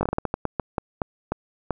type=slowing click train; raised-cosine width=1 ms; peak=-9 dBFS; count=14; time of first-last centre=0.01-1.707 s; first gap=20 ms; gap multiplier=1.28; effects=none